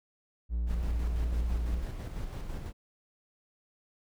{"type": "tone", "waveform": "triangle", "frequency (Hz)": 58.27, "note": "A#1", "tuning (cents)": 0, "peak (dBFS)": -26, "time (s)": [0.49, 1.83], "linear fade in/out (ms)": 50}
{"type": "noise with tremolo", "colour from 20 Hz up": "brown", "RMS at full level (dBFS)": -36, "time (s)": [0.66, 2.73], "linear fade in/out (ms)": 50, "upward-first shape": "square", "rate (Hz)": 6, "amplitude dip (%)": 35}
{"effects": []}